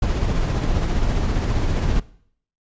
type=noise with tremolo; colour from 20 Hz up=brown; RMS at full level=-18 dBFS; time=0.02-2 s; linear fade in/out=5 ms; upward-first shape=triangle; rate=15 Hz; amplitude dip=40%; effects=noise-tail reverb RT60 0.6 s tail -20 dB re dry + resampled to 16000 Hz